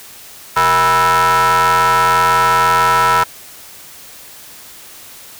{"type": "ring-modulated tone", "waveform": "40% pulse", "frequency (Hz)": 170.3, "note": "F3", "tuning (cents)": -43, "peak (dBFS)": -6, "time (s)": [0.56, 3.24], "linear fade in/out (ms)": 10, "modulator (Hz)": 1150, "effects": ["white hiss -37 dBFS RMS until 5.39 s"]}